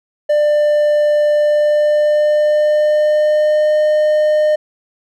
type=tone with pitch glide; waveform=triangle; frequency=595 to 608.6 Hz; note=D5 to D#5; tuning=+22 to -38 cents; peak=-8 dBFS; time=0.29-4.56 s; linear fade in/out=10 ms; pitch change=+40 cents; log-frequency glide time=1.34-3.78 s; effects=none